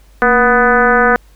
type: tone with frequency modulation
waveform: sine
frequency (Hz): 987.8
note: B5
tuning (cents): 0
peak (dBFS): -7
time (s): 0.22-1.16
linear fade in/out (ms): 0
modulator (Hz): 253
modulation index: 2.9
effects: added 50 Hz sine -42 dBFS peak until 1.35 s + pink hiss -52 dBFS RMS until 1.35 s